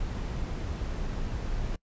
brown noise, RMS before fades -32 dBFS, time 0-1.76 s, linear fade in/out 5 ms, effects noise-tail reverb RT60 0.1 s tail -23 dB re dry + resampled to 16000 Hz

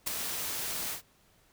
white noise with ADSR envelope, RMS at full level -28 dBFS, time 0.06-1.02 s, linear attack 16 ms, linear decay 4 ms, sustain -7 dB, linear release 110 ms, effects pink hiss -65 dBFS RMS until 1.52 s

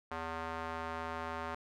square tone with band-pass filter, 81.9 Hz, E2, 11 cents flat, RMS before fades -40 dBFS, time 0.11-1.55 s, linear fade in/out 5 ms, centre 1100 Hz, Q 1.4, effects none

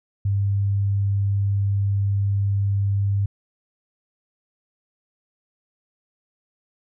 sine tone, 99.7 Hz, G2, 30 cents sharp, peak -18 dBFS, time 0.25-3.26 s, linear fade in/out 5 ms, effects none

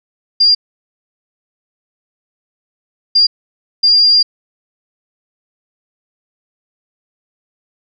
sine tone bursts at uneven times, 4797 Hz, D8, 36 cents sharp, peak -6 dBFS, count 3, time 0.4-0.55 / 3.15-3.27 / 3.83-4.23 s, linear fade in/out 10 ms, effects none

